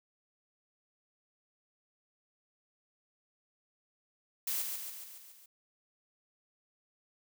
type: noise with echo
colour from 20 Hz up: blue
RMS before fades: -34 dBFS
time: 4.47-4.62 s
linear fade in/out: 5 ms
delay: 140 ms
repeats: 6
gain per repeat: -4 dB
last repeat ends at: 5.46 s
effects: none